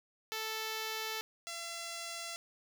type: tone pair in turn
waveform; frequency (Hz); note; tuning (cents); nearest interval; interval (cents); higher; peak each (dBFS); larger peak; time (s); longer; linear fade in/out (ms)
5% pulse; 440 / 677.7; A4 / E5; 0 / +48; perfect fifth; 748; second; -25 / -29; first; 0.32-1.21 / 1.47-2.36; neither; 0
effects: none